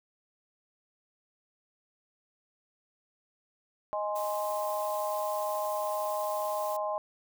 sine chord, Ab major, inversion second, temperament equal, 622.3 / 830.6 / 1046.5 Hz, Eb5 / Ab5 / C6, 0 / 0 / 0 cents, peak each -32 / -35 / -35 dBFS, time 3.93-6.98 s, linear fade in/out 0 ms
blue noise, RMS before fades -44 dBFS, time 4.15-6.77 s, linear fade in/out 10 ms
effects none

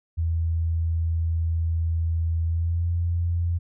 sine tone with pitch glide, 82.41 to 85.66 Hz, E2 to F2, 0 to -33 cents, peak -21 dBFS, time 0.17-3.59 s, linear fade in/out 20 ms, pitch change +67 cents, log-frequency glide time 2.46-2.88 s, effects none

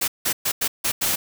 white noise bursts at uneven times, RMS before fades -22 dBFS, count 6, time 0.01-0.08 / 0.25-0.33 / 0.45-0.52 / 0.61-0.68 / 0.84-0.92 / 1.01-1.16 s, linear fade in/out 10 ms, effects none

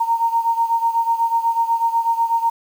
sine beating tone pair, 920 / 928.1 Hz, A#5 / A#5, -23 / -8 cents, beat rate 8.1 Hz, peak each -17 / -21 dBFS, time 0-2.5 s, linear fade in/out 10 ms, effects 7-bit

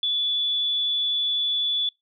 sine tone, 3448 Hz, A7, 36 cents flat, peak -21 dBFS, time 0.03-1.89 s, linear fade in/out 2 ms, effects noise-tail reverb RT60 0.2 s tail -26 dB re dry

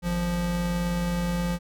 square tone pair together, 51.85 / 174.4 Hz, G#1 / F3, -2 / -2 cents, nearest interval octave + major sixth, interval 2100 cents, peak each -32 / -26 dBFS, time 0.02-1.59 s, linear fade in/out 50 ms, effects none

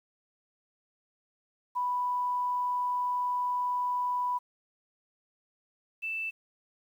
sine tone pair in turn, 987.8 / 2649 Hz, B5 / E7, 0 / +8 cents, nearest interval octave + perfect fourth, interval 1708 cents, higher second, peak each -27 / -31 dBFS, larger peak first, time 1.75-4.39 / 6.02-6.31 s, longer first, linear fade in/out 20 ms, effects 10-bit

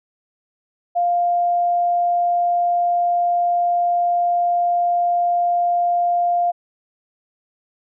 sine tone, 700 Hz, F5, 4 cents sharp, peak -15 dBFS, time 0.95-6.52 s, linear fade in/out 20 ms, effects none

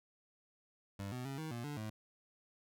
25% pulse tone with pitch steps, 99 / 125.2 / 136.6 / 157.9 / 118.6 / 146.5 / 108.3 Hz, G2 / B2 / C#3 / D#3 / A#2 / D3 / A2, +18 / +24 / -25 / +26 / +30 / -4 / -27 cents, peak -37 dBFS, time 0.99-1.9 s, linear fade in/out 5 ms, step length 130 ms, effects none

